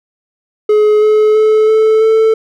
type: tone with pitch steps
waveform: triangle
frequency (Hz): 423.6 / 428.3 / 433 / 437.8 / 442.6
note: G#4 / A4 / A4 / A4 / A4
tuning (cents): +34 / -47 / -28 / -9 / +10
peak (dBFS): -4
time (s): 0.69-2.34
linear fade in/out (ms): 5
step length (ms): 330
effects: none